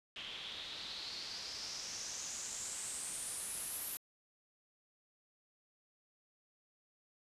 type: noise with low-pass filter sweep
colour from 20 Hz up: white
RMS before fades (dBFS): -44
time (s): 0.16-3.97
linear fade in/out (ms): 0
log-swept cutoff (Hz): 3100 to 12000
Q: 4.9
effects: resampled to 32000 Hz